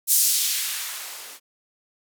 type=noise with band-pass filter sweep; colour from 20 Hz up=violet; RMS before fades=-24 dBFS; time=0.07-1.4 s; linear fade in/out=50 ms; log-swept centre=8700 to 330 Hz; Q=0.83; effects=none